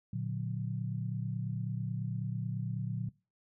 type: chord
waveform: sine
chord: Bb augmented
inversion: none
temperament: just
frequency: 116.54 / 145.68 / 182.1 Hz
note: Bb2 / D3 / F#3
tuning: 0 / -14 / -27 cents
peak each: -36 / -38 / -38 dBFS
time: 0.13-3.09 s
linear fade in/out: 5 ms
effects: noise-tail reverb RT60 0.3 s tail -22 dB re dry